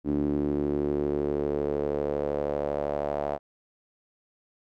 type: tone with band-pass filter sweep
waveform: sawtooth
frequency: 72.7 Hz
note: D2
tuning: 17 cents flat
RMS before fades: -28 dBFS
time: 0.04-3.39 s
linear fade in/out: 50 ms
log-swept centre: 290 to 660 Hz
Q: 3.9
effects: none